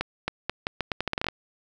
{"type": "accelerating click train", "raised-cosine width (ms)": 0.3, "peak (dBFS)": -10, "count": 14, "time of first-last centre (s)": [0.01, 1.286], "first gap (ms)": 270, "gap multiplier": 0.8, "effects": []}